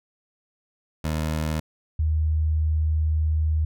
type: tone pair in turn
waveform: 20% pulse / sine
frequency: 78 / 78 Hz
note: D#2 / D#2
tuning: +5 / +5 cents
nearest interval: unison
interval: 0 cents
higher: neither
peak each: -19 dBFS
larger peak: neither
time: 1.04-1.6 / 1.99-3.65 s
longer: second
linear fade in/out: 5 ms
effects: none